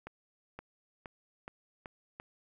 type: accelerating click train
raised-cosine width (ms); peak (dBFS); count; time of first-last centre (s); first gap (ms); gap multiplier
0.5; -28; 6; 0.07-2.199; 520; 0.9
effects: 11-bit